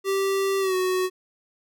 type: tone with pitch glide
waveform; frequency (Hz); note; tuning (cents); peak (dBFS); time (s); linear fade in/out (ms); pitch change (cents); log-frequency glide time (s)
square; 390 to 370.2; G4 to F#4; -9 to +1; -22; 0.04-1.1; 50; -90; 0.6-0.75
effects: none